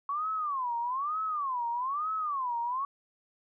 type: tone with vibrato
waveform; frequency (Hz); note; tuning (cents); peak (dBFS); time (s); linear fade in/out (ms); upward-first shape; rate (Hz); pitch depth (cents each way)
sine; 1100; C#6; -14; -29; 0.09-2.85; 2; sine; 1.1; 280
effects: none